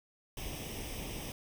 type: noise with comb filter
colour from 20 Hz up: pink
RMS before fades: -41 dBFS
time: 0.37-1.32 s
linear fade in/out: 2 ms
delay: 0.35 ms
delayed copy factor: +0.7
effects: none